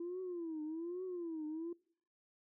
sine tone with vibrato, 337.1 Hz, E4, 39 cents sharp, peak -38 dBFS, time 0-1.73 s, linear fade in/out 5 ms, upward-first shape triangle, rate 1.2 Hz, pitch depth 190 cents each way, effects noise-tail reverb RT60 0.6 s tail -24 dB re dry + tanh soft clip ceiling -36 dBFS

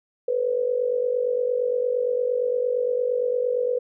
sine tone with amplitude modulation, 494.1 Hz, B4, 1 cent sharp, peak -17 dBFS, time 0.28-3.79 s, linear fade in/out 5 ms, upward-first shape sine, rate 48.7 Hz, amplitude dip 75%, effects none

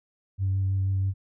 sine tone with vibrato, 96.2 Hz, G2, 32 cents flat, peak -21 dBFS, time 0.38-1.14 s, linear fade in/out 50 ms, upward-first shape sine, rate 6.2 Hz, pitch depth 13 cents each way, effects tanh soft clip ceiling -19 dBFS

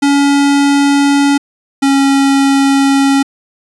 square tone pair in turn, 282.3 / 274.9 Hz, C#4 / C#4, +32 / -14 cents, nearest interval unison, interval 46 cents, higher first, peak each -8 dBFS, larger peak neither, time 0.02-1.38 / 1.82-3.23 s, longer second, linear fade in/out 10 ms, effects resampled to 24000 Hz

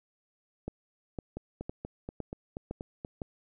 two click trains, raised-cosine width 2 ms, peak -22 / -24 dBFS, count 6 / 8, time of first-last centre 0.68-3.218 / 1.37-3.049 s, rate 1.97 / 4.17 Hz, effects none

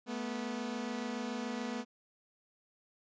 sawtooth tone pair together, 217.6 / 244.6 Hz, A3 / B3, -19 / -16 cents, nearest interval major second, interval 203 cents, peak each -36 / -34 dBFS, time 0.06-1.85 s, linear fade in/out 50 ms, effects resampled to 16000 Hz

